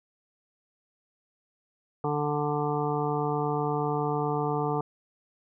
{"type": "harmonic tone", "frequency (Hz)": 147.6, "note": "D3", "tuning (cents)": 9, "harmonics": [1, 2, 3, 5, 6, 7, 8], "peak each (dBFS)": [-31, -34, -30, -33, -34, -39, -36], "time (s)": [2.04, 4.81], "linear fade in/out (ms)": 2, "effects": []}